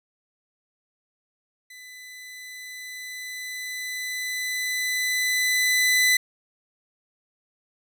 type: tone with level ramp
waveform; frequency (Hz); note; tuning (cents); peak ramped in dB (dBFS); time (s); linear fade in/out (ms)
sawtooth; 2003; B6; +24; -39 to -13; 1.7-6.17; 5
effects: none